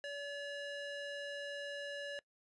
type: tone with band-pass filter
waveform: square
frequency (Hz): 571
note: D5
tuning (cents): -49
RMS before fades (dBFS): -43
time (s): 0.04-2.19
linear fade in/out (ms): 0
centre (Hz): 1900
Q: 0.9
effects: noise-tail reverb RT60 0.1 s tail -22 dB re dry + resampled to 24000 Hz